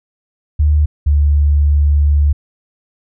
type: tone pair in turn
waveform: sine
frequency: 74.8 / 72.92 Hz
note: D2 / D2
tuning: +32 / -12 cents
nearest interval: unison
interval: 44 cents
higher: first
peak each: -8 dBFS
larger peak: neither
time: 0.59-0.86 / 1.06-2.33 s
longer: second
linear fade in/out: 10 ms
effects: none